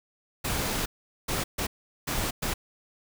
pink noise bursts at uneven times, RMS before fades -29 dBFS, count 5, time 0.44-0.86 / 1.28-1.44 / 1.58-1.67 / 2.07-2.31 / 2.42-2.54 s, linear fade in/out 10 ms, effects none

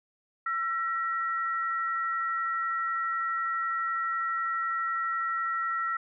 sine tone pair together, 1344 / 1900.7 Hz, E6 / A#6, +33 / +33 cents, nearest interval tritone, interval 600 cents, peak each -28 / -34 dBFS, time 0.46-5.97 s, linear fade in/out 5 ms, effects none

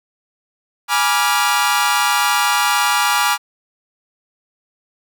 sawtooth chord, G# diminished seventh, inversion none, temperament equal with one note detuned, 830.6 / 972.5 / 1174.7 / 1396.9 Hz, G#5 / B5 / D6 / F6, 0 / -27 / 0 / 0 cents, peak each -16 dBFS, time 0.88-3.38 s, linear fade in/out 50 ms, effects none

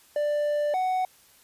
triangle tone pair in turn, 590 / 743.4 Hz, D5 / F#5, +8 / +8 cents, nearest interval major third, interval 400 cents, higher second, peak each -21 dBFS, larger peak neither, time 0.16-0.74 / 0.74-1.05 s, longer first, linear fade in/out 2 ms, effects white hiss -57 dBFS RMS until 1.43 s + resampled to 32000 Hz

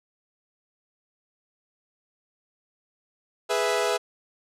sawtooth chord, E major, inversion first, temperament equal, 415.3 / 493.9 / 659.3 Hz, G#4 / B4 / E5, 0 / 0 / 0 cents, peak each -23 dBFS, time 3.49-3.98 s, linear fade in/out 20 ms, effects low-pass 10000 Hz 12 dB/octave

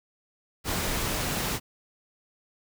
pink noise, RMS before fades -29 dBFS, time 0.64-1.6 s, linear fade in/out 50 ms, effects none

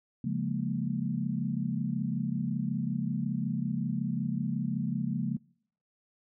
sine chord, Bb minor seventh, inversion first, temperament equal, 138.59 / 174.61 / 207.7 / 233.1 Hz, Db3 / F3 / Ab3 / Bb3, 0 / 0 / 0 / 0 cents, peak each -34 dBFS, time 0.24-5.37 s, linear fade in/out 5 ms, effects noise-tail reverb RT60 0.6 s tail -24 dB re dry

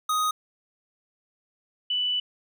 square / sine tone pair in turn, 1249 / 2976 Hz, D#6 / F#7, +6 / +9 cents, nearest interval octave + minor third, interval 1503 cents, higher second, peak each -23 / -23 dBFS, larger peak neither, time 0.09-0.31 / 1.9-2.2 s, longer second, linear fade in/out 5 ms, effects none

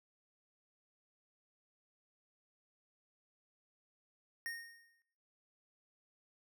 square tone with exponential decay, 1851 Hz, A#6, 13 cents flat, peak -38 dBFS, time 4.46-5.02 s, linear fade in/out 0 ms, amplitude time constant 120 ms, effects noise-tail reverb RT60 0.9 s tail -23 dB re dry

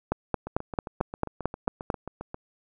two click trains, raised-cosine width 1 ms, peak -21 / -10 dBFS, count 15 / 9, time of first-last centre 0.47-2.344 / 0.12-1.902 s, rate 7.47 / 4.49 Hz, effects none

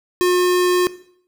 square tone, 359.7 Hz, F#4, 49 cents flat, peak -14 dBFS, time 0.21-0.87 s, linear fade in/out 0 ms, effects noise-tail reverb RT60 0.6 s tail -17 dB re dry

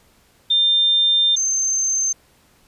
sine tone pair in turn, 3600 / 6282 Hz, A7 / G8, +39 / +3 cents, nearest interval minor seventh, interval 964 cents, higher second, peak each -13 / -17 dBFS, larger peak first, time 0.5-1.36 / 1.36-2.13 s, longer first, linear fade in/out 10 ms, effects pink hiss -56 dBFS RMS until 2.67 s + resampled to 32000 Hz

